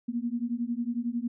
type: beating tone pair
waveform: sine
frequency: 232.2 / 243.2 Hz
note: A#3 / B3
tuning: -7 / -26 cents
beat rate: 11 Hz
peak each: -31 dBFS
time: 0.08-1.28 s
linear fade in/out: 10 ms
effects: none